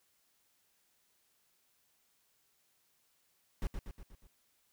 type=noise with echo; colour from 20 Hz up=brown; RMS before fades=-34 dBFS; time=3.62-3.67 s; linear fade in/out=0 ms; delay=120 ms; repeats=5; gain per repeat=-5 dB; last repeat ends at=4.27 s; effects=white hiss -74 dBFS RMS until 4.72 s